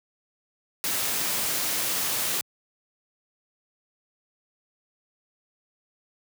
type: noise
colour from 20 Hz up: white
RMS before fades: -27 dBFS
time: 0.84-2.41 s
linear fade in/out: 0 ms
effects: high-pass 100 Hz 12 dB/octave